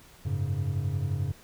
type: chord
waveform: triangle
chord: F# suspended second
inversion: none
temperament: equal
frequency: 92.5 / 103.83 / 138.59 Hz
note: F#2 / G#2 / C#3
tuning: 0 / 0 / 0 cents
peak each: -29 dBFS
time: 0.25-1.32 s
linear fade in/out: 10 ms
effects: pink hiss -54 dBFS RMS until 1.43 s